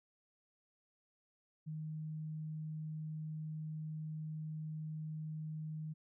sine tone, 155.56 Hz, D#3, in tune, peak -40 dBFS, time 1.66-5.94 s, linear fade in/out 20 ms, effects none

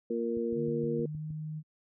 harmonic tone, 116.54 Hz, A#2, in tune, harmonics 2 / 3 / 4, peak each -34 / -35 / -32 dBFS, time 0.1-1.06 s, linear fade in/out 5 ms
click train, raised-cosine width 5 ms, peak -33 dBFS, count 7, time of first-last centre 0.37-1.305 s, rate 6.42 Hz
sine tone with pitch glide, 148.7 to 154.66 Hz, D3 to D#3, +22 to -10 cents, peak -35 dBFS, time 0.54-1.63 s, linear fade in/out 50 ms, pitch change +68 cents, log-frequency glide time 0.89-1.25 s
effects high-pass 60 Hz 12 dB/octave

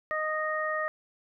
harmonic tone, 620 Hz, D#5, 6 cents flat, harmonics 1 / 2 / 3, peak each -32 / -32 / -32 dBFS, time 0.11-0.88 s, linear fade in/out 0 ms, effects none

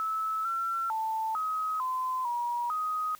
sine tone with pitch steps, 1303 / 1352 / 884 / 1268 / 1025 / 956 / 1254 Hz, E6 / E6 / A5 / D#6 / C6 / A#5 / D#6, -20 / +43 / +8 / +32 / -36 / +43 / +13 cents, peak -28 dBFS, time 0-3.15 s, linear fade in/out 0 ms, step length 450 ms, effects white hiss -55 dBFS RMS until 3.19 s

